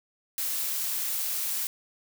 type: noise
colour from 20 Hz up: blue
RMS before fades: -30 dBFS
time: 0.38-1.67 s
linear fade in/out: 0 ms
effects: none